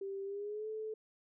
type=tone with pitch glide; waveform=sine; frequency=392 to 435 Hz; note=G4 to A4; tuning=0 to -20 cents; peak=-38 dBFS; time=0.01-0.94 s; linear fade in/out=5 ms; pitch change=+180 cents; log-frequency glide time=0.24-0.68 s; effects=none